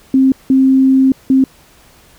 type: tone bursts at uneven times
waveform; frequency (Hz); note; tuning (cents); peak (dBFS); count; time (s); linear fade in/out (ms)
sine; 265; C4; +22; -6; 3; 0.14-0.32 / 0.5-1.12 / 1.3-1.44; 2
effects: pink hiss -46 dBFS RMS until 2.18 s